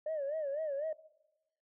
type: tone with vibrato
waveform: sine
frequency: 592 Hz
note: D5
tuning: 14 cents sharp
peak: -32 dBFS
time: 0.06-0.93 s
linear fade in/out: 5 ms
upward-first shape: sine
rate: 4 Hz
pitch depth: 140 cents each way
effects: noise-tail reverb RT60 0.9 s tail -18 dB re dry + tanh soft clip ceiling -30 dBFS